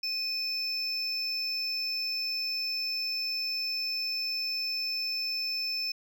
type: tone pair together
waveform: triangle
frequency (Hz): 2489 / 5279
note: D#7 / E8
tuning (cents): 0 / +2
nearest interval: octave + minor second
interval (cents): 1302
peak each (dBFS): -36 / -29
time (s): 0.03-5.92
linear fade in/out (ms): 5
effects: none